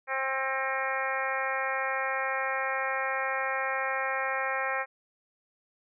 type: harmonic tone with a mistuned harmonic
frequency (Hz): 266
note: C4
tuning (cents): +29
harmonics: 2 / 3 / 4 / 5 / 6 / 7 / 8 / 9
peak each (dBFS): -35 / -35 / -36 / -36 / -36 / -34 / -38 / -40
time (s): 0.07-4.86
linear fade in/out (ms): 50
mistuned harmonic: 8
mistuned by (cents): +32
effects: none